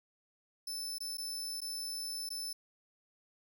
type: tone with dropouts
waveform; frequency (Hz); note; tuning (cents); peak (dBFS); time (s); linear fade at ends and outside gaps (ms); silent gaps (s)
sawtooth; 5274; E8; 0; -35; 0.67-2.53; 5; 0.984-1.004 / 1.172-1.181 / 1.605-1.616 / 2.291-2.303
effects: none